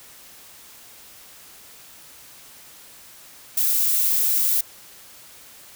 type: noise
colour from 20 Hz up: violet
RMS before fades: -20 dBFS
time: 3.57-4.61 s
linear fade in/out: 5 ms
effects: white hiss -46 dBFS RMS until 5.75 s